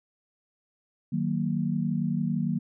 sine chord, D# minor, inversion none, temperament just, 155.56 / 186.68 / 233.3 Hz, D#3 / F#3 / A#3, 0 / +16 / +2 cents, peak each -29 dBFS, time 1.12-2.59 s, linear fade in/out 10 ms, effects none

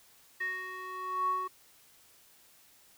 square tone with band-pass filter sweep, 371.4 Hz, F#4, 7 cents sharp, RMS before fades -35 dBFS, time 0.4-1.48 s, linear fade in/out 10 ms, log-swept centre 1900 to 980 Hz, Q 9.8, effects white hiss -61 dBFS RMS until 2.97 s

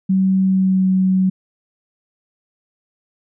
sine tone with pitch glide, 190 to 187.71 Hz, F#3 to F#3, +46 to +25 cents, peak -12 dBFS, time 0.09-1.3 s, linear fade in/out 10 ms, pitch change -21 cents, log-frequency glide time 0.43-0.89 s, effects none

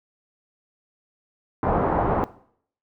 white low-pass noise, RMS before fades -22 dBFS, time 1.63-2.24 s, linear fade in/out 0 ms, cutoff 980 Hz, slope 24 dB/octave, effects noise-tail reverb RT60 0.6 s tail -18 dB re dry

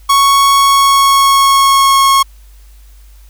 45% pulse tone with pitch glide, 1108.7 to 1092.2 Hz, C#6 to C#6, 0 to -26 cents, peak -6 dBFS, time 0.09-2.23 s, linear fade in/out 10 ms, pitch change -26 cents, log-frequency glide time 0.54-2.04 s, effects added 50 Hz sine -36 dBFS peak until 3.29 s + white hiss -50 dBFS RMS until 3.29 s

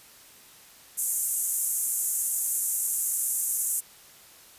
white band-pass noise, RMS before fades -28 dBFS, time 0.97-3.81 s, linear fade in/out 20 ms, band 7000 to 13000 Hz, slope 48 dB/octave, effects white hiss -52 dBFS RMS until 4.58 s + resampled to 32000 Hz

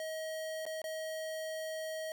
square tone with dropouts, 634 Hz, D#5, 32 cents sharp, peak -38 dBFS, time 0-2.12 s, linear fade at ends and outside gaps 1 ms, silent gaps 0.654-0.664 / 0.818-0.841 s, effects none

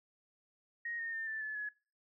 sine tone with pitch steps, 1874 / 1836.5 / 1799.7 / 1763.7 / 1728.4 / 1693.8 Hz, A#6 / A#6 / A6 / A6 / A6 / G#6, +9 / -26 / +39 / +4 / -31 / +34 cents, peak -37 dBFS, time 0.85-1.69 s, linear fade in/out 5 ms, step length 140 ms, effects noise-tail reverb RT60 0.4 s tail -24 dB re dry

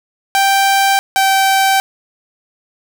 sawtooth tone pair in turn, 784 / 775.4 Hz, G5 / G5, 0 / -19 cents, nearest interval unison, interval 19 cents, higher first, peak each -6 dBFS, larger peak neither, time 0.35-0.99 / 1.16-1.8 s, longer neither, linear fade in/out 0 ms, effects none

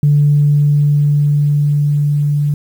sine tone with level ramp, 146.1 Hz, D3, 9 cents flat, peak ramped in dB -6 to -11 dBFS, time 0.03-2.54 s, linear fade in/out 2 ms, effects tanh soft clip ceiling -2 dBFS + 7-bit

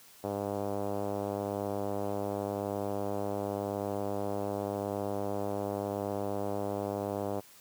5% pulse tone with low-pass filter, 100.9 Hz, G#2, 49 cents flat, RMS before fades -34 dBFS, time 0.23-7.41 s, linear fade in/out 20 ms, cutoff 620 Hz, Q 1.5, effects white hiss -56 dBFS RMS until 7.6 s + high-pass 60 Hz 12 dB/octave

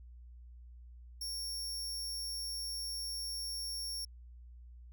sawtooth tone, 5500 Hz, F8, 27 cents flat, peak -35 dBFS, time 1.21-4.05 s, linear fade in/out 5 ms, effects added 60 Hz sine -50 dBFS peak until 4.92 s

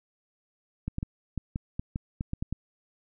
clicks, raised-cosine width 5 ms, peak -18 dBFS, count 11, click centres 0.88 / 0.984 / 1.029 / 1.377 / 1.559 / 1.795 / 1.959 / 2.209 / 2.334 / 2.425 / 2.526 s, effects none

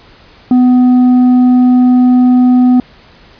sine tone with tanh clipping, 250 Hz, B3, 21 cents sharp, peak -5 dBFS, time 0.51-2.8 s, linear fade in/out 2 ms, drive 5 dB, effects pink hiss -41 dBFS RMS until 3.39 s + resampled to 11025 Hz

